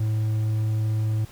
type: tone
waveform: triangle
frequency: 108.8 Hz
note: A2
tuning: 19 cents flat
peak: -19 dBFS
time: 0-1.25 s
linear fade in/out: 5 ms
effects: pink hiss -49 dBFS RMS until 1.31 s